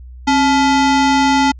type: ring-modulated tone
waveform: square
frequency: 566 Hz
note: C#5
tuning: 36 cents sharp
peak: -8 dBFS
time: 0.27-1.52 s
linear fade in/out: 10 ms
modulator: 298 Hz
effects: added 62 Hz sine -32 dBFS peak until 1.59 s + resampled to 16000 Hz